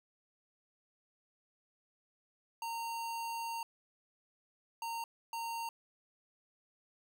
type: tone bursts at uneven times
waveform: square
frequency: 921 Hz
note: A#5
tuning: 21 cents flat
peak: -38 dBFS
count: 3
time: 2.62-3.63 / 4.82-5.04 / 5.33-5.69 s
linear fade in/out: 2 ms
effects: none